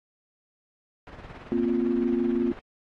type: noise with tremolo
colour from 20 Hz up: pink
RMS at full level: -40 dBFS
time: 1.07-2.59 s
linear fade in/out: 0 ms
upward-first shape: sine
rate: 18 Hz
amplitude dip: 55%
type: chord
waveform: sine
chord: Bb suspended second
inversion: none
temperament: equal with one note detuned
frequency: 235.8 / 261.6 / 349.2 Hz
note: Bb3 / C4 / F4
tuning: +20 / 0 / 0 cents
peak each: -26 / -27 / -26 dBFS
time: 1.52-2.52 s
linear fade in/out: 0 ms
effects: low-pass 2000 Hz 12 dB/octave + AAC 32 kbps